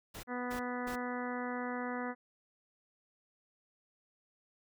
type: noise bursts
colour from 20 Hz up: pink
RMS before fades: -46 dBFS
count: 3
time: 0.14-0.959 s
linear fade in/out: 10 ms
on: 93 ms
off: 270 ms
type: harmonic tone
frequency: 246.9 Hz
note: B3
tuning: in tune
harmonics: 1 / 2 / 3 / 4 / 5 / 6 / 7 / 8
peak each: -39 / -42 / -44 / -45 / -46 / -47 / -47 / -48 dBFS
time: 0.27-2.15 s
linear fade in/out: 50 ms
effects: none